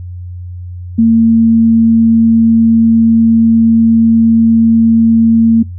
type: tone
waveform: sine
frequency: 227.1 Hz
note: A#3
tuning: 45 cents flat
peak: -4 dBFS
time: 0.98-5.63 s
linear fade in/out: 10 ms
effects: noise-tail reverb RT60 0.2 s tail -26 dB re dry + added 89 Hz sine -22 dBFS peak until 5.78 s